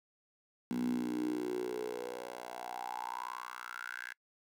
10% pulse tone with high-pass filter sweep, 61 Hz, B1, 21 cents flat, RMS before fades -39 dBFS, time 0.71-4.13 s, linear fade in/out 0 ms, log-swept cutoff 220 to 1700 Hz, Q 7.6, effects noise-tail reverb RT60 0.1 s tail -25 dB re dry

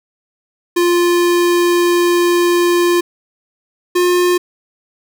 square tone pair in turn, 349.2 / 356.1 Hz, F4 / F4, 0 / +34 cents, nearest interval unison, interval 34 cents, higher second, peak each -11 dBFS, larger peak neither, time 0.76-3.01 / 3.95-4.38 s, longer first, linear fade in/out 10 ms, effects none

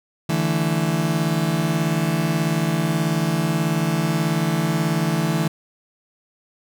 35% pulse chord, D suspended second, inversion none, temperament just, 146.83 / 165.19 / 220.2 Hz, D3 / E3 / A3, 0 / +4 / +2 cents, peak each -23 / -19 / -25 dBFS, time 0.29-5.48 s, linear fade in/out 5 ms, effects none

